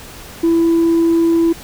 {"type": "tone", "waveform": "sine", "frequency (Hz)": 332.6, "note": "E4", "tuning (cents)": 16, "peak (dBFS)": -8, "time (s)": [0.43, 1.53], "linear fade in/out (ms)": 10, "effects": ["tanh soft clip ceiling -8 dBFS", "pink hiss -35 dBFS RMS until 1.63 s"]}